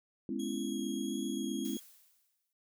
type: chord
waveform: sine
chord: C# minor seventh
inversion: second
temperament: just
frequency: 207.9 / 249.5 / 277.2 / 332.6 Hz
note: G#3 / B3 / C#4 / E4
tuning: +2 / +18 / 0 / +16 cents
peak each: -39 dBFS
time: 0.29-1.77 s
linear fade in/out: 2 ms
type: tone with vibrato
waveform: 20% pulse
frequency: 3303 Hz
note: G#7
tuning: 10 cents flat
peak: -39 dBFS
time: 0.39-1.8 s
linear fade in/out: 10 ms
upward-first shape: sine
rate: 1.5 Hz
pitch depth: 12 cents each way
type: noise with exponential decay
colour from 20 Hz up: blue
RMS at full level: -47 dBFS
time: 1.65-2.53 s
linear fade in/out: 1 ms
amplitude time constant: 190 ms
effects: none